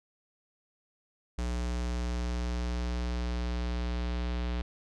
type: tone with low-pass filter sweep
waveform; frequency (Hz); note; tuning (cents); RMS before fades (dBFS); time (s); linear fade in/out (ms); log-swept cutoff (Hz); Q
square; 60.2; B1; -44; -32; 1.38-4.62; 5; 7200 to 3800; 1.5
effects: none